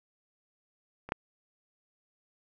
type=clicks; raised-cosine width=0.5 ms; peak=-27 / -13 dBFS; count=2; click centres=1.09 / 1.121 s; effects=none